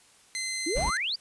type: tone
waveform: 15% pulse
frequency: 2063 Hz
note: C7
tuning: 25 cents flat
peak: -24 dBFS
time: 0.35-0.97 s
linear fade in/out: 0 ms
type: exponential sweep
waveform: sine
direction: up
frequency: 293.7 to 4978 Hz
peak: -27 dBFS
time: 0.66-1.16 s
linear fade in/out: 10 ms
type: noise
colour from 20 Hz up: brown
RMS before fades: -31 dBFS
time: 0.75-0.91 s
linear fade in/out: 20 ms
effects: white hiss -58 dBFS RMS until 1.2 s + resampled to 24000 Hz